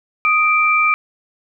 sine tone pair together, 1245 / 2350 Hz, D#6 / D7, +1 / +1 cents, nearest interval major seventh, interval 1100 cents, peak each -15 / -14 dBFS, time 0.25-0.94 s, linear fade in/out 0 ms, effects none

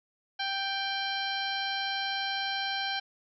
harmonic tone with a mistuned harmonic, 784 Hz, G5, in tune, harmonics 1 / 2 / 3 / 4 / 5 / 6 / 7, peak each -35 / -35 / -40 / -36 / -37 / -44 / -44 dBFS, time 0.39-3 s, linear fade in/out 10 ms, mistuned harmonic 5, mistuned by +71 cents, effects none

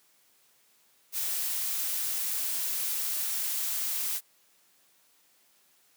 blue noise, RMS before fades -31 dBFS, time 1.12-4.21 s, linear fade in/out 50 ms, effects white hiss -65 dBFS RMS until 5.96 s + high-pass 150 Hz 12 dB/octave

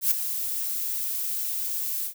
violet noise with ADSR envelope, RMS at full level -19 dBFS, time 0.01-2.14 s, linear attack 100 ms, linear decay 10 ms, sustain -10 dB, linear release 92 ms, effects none

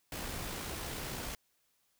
pink noise with amplitude modulation, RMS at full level -39 dBFS, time 0.12-1.35 s, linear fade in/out 2 ms, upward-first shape sine, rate 59.4 Hz, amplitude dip 30%, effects white hiss -75 dBFS RMS until 1.99 s

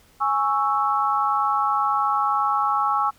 sine chord, C# minor, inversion second, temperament equal, 830.6 / 1108.7 / 1318.5 Hz, G#5 / C#6 / E6, 0 / 0 / 0 cents, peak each -23 dBFS, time 0.2-3.11 s, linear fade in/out 20 ms, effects pink hiss -56 dBFS RMS until 3.18 s

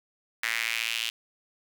sawtooth tone with high-pass filter sweep, 114.4 Hz, A#2, 32 cents flat, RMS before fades -30 dBFS, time 0.43-1.1 s, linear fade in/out 5 ms, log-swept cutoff 1900 to 3000 Hz, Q 3.5, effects none

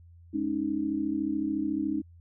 sine chord, Ab suspended fourth, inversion none, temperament equal, 207.7 / 277.2 / 311.1 Hz, Ab3 / Db4 / Eb4, 0 / 0 / 0 cents, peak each -35 / -31 / -29 dBFS, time 0.33-2.02 s, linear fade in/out 20 ms, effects added 85 Hz sine -50 dBFS peak until 2.2 s

